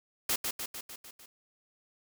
white noise with echo, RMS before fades -29 dBFS, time 0.29-0.36 s, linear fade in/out 5 ms, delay 150 ms, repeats 6, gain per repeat -4 dB, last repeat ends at 1.26 s, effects none

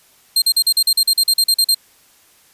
sawtooth tone bursts, 4186 Hz, C8, in tune, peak -8 dBFS, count 14, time 0.36-1.746 s, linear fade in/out 5 ms, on 60 ms, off 42 ms, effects white hiss -52 dBFS RMS until 2.53 s + resampled to 32000 Hz

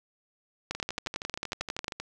two click trains, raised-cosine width 0.2 ms, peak -14 / -18 dBFS, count 14 / 17, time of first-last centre 0.71-1.881 / 0.75-2 s, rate 11.1 / 12.8 Hz, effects none

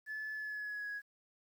sine tone with pitch glide, 1729 to 1666.2 Hz, A6 to G#6, -31 to +5 cents, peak -37 dBFS, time 0.06-1.02 s, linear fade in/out 50 ms, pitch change -64 cents, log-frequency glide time 0.34-0.9 s, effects tanh soft clip ceiling -36 dBFS + 11-bit

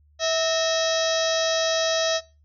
harmonic tone with a mistuned harmonic, 650 Hz, E5, 24 cents flat, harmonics 1 / 2 / 3 / 4 / 5 / 6 / 7 / 8 / 9 / 10, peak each -23 / -33 / -31 / -37 / -32 / -29 / -38 / -31 / -33 / -40 dBFS, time 0.19-2.21 s, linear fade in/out 50 ms, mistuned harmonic 3, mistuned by -98 cents, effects noise-tail reverb RT60 0.3 s tail -21 dB re dry + added 74 Hz sine -55 dBFS peak until 2.44 s

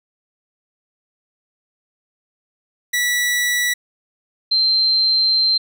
sawtooth / sine tone pair in turn, 1950 / 4132 Hz, B6 / C8, -23 / -22 cents, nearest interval octave + minor second, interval 1301 cents, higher second, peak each -13 dBFS, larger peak neither, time 2.93-3.74 / 4.51-5.58 s, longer second, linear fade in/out 10 ms, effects none

